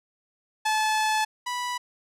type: tone pair in turn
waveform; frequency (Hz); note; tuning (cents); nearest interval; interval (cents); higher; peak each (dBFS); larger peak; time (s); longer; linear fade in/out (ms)
sawtooth; 865 / 983.9; A5 / B5; -30 / -7; major second; 223; second; -18 / -24; first; 0.65-1.25 / 1.46-1.78; first; 10
effects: low-pass 10000 Hz 12 dB/octave